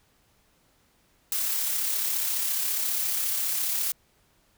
blue noise with amplitude modulation, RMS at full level -26 dBFS, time 1.32-3.92 s, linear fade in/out 2 ms, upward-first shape sine, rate 34.6 Hz, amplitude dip 30%, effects pink hiss -65 dBFS RMS until 4.57 s

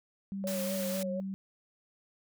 sine tone with pitch glide, 196 to 192.86 Hz, G3 to G3, 0 to -28 cents, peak -34 dBFS, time 0.32-1.34 s, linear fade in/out 0 ms, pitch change -28 cents, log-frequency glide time 0.81-0.92 s
sine tone with vibrato, 554.4 Hz, C#5, in tune, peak -34 dBFS, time 0.44-1.2 s, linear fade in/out 0 ms, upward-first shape sine, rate 4.1 Hz, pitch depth 48 cents each way
white high-pass noise, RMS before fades -40 dBFS, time 0.47-1.03 s, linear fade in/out 2 ms, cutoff 250 Hz, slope 24 dB/octave
effects none

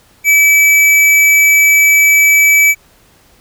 square tone, 2300 Hz, D7, 37 cents flat, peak -6 dBFS, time 0.24-2.75 s, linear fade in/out 50 ms, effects pink hiss -48 dBFS RMS until 3.4 s

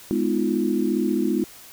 sine chord, F half-diminished seventh, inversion first, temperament just, 209.5 / 251.4 / 314.3 / 349.2 Hz, Ab3 / Cb4 / Eb4 / F4, +15 / +31 / +18 / 0 cents, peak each -25 dBFS, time 0.11-1.44 s, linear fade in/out 0 ms, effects white hiss -45 dBFS RMS until 1.72 s

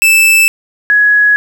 45% pulse / sine tone pair in turn, 2637 / 1676.9 Hz, E7 / G#6, 0 / +16 cents, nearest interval minor sixth, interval 784 cents, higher first, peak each -5 dBFS, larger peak neither, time 0.02-0.48 / 0.9-1.36 s, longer neither, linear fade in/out 0 ms, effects 7-bit

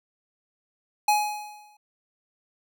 square tone with exponential decay, 839 Hz, G#5, 17 cents sharp, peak -17 dBFS, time 1.08-1.77 s, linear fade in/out 5 ms, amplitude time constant 150 ms, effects none

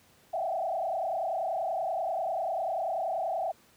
sine tone with frequency modulation, 710 Hz, F5, 28 cents sharp, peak -28 dBFS, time 0.33-3.52 s, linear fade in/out 10 ms, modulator 30.3 Hz, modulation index 2.5, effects pink hiss -61 dBFS RMS until 3.76 s + high-pass 80 Hz 12 dB/octave

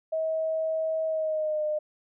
sine tone with pitch glide, 639 to 607.7 Hz, D#5 to D#5, +46 to -41 cents, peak -25 dBFS, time 0.12-1.79 s, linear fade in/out 10 ms, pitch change -87 cents, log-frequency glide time 1.06-1.64 s, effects none

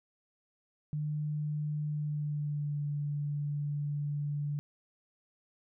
sine tone with pitch glide, 150.1 to 145.83 Hz, D3 to D3, +38 to -12 cents, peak -31 dBFS, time 0.93-4.59 s, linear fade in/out 0 ms, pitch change -50 cents, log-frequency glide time 1.87-2.83 s, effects none

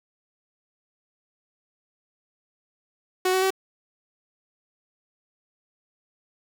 sawtooth tone with pitch steps, 370 / 375.8 / 381.7 Hz, F#4 / F#4 / G4, 0 / +27 / -46 cents, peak -16 dBFS, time 3.25-3.505 s, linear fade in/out 5 ms, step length 85 ms, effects 7-bit

